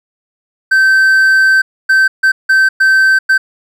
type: tone bursts at uneven times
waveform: triangle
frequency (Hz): 1549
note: G6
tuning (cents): -21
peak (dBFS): -4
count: 6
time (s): 0.71-1.62 / 1.89-2.08 / 2.23-2.32 / 2.49-2.69 / 2.8-3.19 / 3.29-3.38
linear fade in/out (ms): 10
effects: none